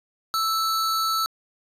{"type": "tone pair together", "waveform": "square", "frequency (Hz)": [1318.5, 4446], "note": ["E6", "C#8"], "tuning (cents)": [0, 4], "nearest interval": "octave + major sixth", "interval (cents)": 2104, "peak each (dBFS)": [-23, -29], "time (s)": [0.34, 1.26], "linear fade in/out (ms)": 0, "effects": ["resampled to 32000 Hz", "9-bit"]}